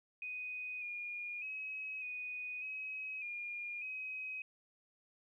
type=tone with pitch steps; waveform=sine; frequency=2494 / 2429 / 2552 / 2484 / 2545 / 2418 / 2531 Hz; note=D#7 / D#7 / D#7 / D#7 / D#7 / D7 / D#7; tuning=+3 / -42 / +43 / -3 / +39 / +50 / +29 cents; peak=-40 dBFS; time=0.22-4.42 s; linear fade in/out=2 ms; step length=600 ms; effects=13-bit